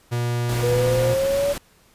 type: tone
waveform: 45% pulse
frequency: 120 Hz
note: B2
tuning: 49 cents flat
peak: -21 dBFS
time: 0.11-1.15 s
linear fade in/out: 20 ms
type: noise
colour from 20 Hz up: pink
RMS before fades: -31 dBFS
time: 0.49-1.58 s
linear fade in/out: 2 ms
type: linear sweep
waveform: sine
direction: up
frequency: 480 to 574 Hz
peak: -18 dBFS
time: 0.62-1.54 s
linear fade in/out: 20 ms
effects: pink hiss -56 dBFS RMS until 1.94 s + resampled to 32000 Hz